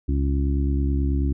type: harmonic tone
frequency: 69.3 Hz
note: C#2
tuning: in tune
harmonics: 1 / 2 / 3 / 4 / 5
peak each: -20 / -29 / -34 / -28 / -34 dBFS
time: 0.08-1.33 s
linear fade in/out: 10 ms
effects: none